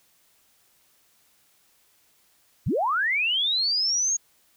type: linear sweep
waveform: sine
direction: up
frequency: 65.41 to 6660 Hz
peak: -21 dBFS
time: 2.66-4.17 s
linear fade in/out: 10 ms
effects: white hiss -63 dBFS RMS until 4.56 s